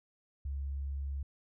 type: tone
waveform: sine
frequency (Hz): 69.3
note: C#2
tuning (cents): 0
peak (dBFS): -34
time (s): 0.45-1.23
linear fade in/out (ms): 5
effects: none

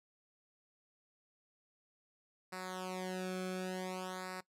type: tone with flanger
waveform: sawtooth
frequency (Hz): 185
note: F#3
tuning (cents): 0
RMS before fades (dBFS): -41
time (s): 2.52-4.41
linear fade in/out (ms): 10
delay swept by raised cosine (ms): 0.31 to 1.05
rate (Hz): 0.55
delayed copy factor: -1
effects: noise-tail reverb RT60 0.1 s tail -20 dB re dry + low-pass 12000 Hz 12 dB/octave

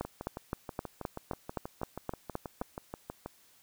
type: two click trains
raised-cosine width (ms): 1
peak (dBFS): -19 / -24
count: 11 / 21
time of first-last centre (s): 0.01-2.614 / 0.05-3.26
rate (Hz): 3.84 / 6.23
effects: white hiss -63 dBFS RMS until 3.62 s

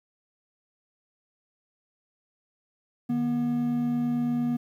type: tone pair together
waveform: triangle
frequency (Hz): 152.68 / 241.6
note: D#3 / B3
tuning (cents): -32 / -38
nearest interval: minor sixth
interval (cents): 794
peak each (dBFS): -32 / -22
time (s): 3.09-4.57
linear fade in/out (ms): 10
effects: 10-bit

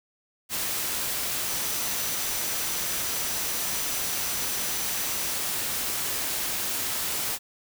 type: tone in noise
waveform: sine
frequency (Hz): 5920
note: F#8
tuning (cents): 0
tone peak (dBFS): -38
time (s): 1.46-5.36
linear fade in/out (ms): 50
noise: white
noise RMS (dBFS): -29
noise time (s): 0.49-7.39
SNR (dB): -12
effects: none

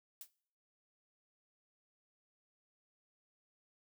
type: noise with exponential decay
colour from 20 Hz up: blue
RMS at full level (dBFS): -44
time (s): 0.21-0.31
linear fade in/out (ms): 1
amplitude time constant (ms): 20
effects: noise-tail reverb RT60 0.6 s tail -22 dB re dry

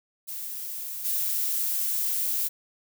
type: noise with level steps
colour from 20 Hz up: violet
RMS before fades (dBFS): -35 / -27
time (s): 0.27-2.49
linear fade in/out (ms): 20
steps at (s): 1.04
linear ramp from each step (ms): 20
effects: none

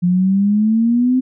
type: exponential sweep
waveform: sine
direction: up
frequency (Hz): 174.61 to 260.3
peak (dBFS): -11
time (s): 0.02-1.21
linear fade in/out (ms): 20
effects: none

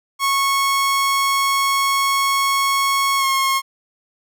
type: tone with pitch glide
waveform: sawtooth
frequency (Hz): 1100 to 1080.5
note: C#6 to C#6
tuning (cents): -14 to -45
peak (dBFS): -12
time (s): 0.19-3.62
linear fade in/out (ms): 50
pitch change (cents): -31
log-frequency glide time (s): 3.18-3.25
effects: none

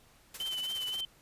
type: noise with tremolo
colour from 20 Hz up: white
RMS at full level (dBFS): -42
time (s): 0.34-1.01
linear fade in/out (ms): 5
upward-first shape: sine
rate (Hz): 17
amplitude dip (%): 70
type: tone with vibrato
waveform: sine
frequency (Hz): 3051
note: G7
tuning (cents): -48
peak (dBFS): -33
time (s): 0.4-1.05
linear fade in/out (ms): 2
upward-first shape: triangle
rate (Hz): 3.8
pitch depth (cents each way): 44
effects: pink hiss -62 dBFS RMS until 1.21 s + resampled to 32000 Hz

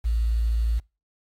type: tone with quantisation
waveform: sine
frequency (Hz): 56.5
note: A1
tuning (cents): +47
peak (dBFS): -20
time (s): 0.04-0.8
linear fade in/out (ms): 20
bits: 8
effects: noise-tail reverb RT60 0.3 s tail -25 dB re dry + AAC 48 kbps

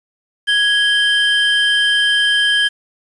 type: tone pair together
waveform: triangle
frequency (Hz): 1661.2 / 3136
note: G#6 / G7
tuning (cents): 0 / 0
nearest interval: major seventh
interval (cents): 1100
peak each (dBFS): -13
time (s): 0.47-2.69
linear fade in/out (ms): 20
effects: resampled to 24000 Hz + 7-bit

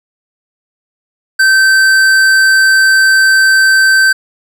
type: tone with tanh clipping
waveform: sine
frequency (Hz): 1550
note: G6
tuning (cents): -20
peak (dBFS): -7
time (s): 1.39-4.13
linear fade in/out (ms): 10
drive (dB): 15
effects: none

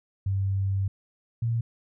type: tone pair in turn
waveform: sine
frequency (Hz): 97.3 / 115.9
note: G2 / A#2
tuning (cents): -12 / -10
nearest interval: minor third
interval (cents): 302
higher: second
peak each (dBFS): -23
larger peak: neither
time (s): 0.26-0.88 / 1.42-1.61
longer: first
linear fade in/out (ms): 5
effects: none

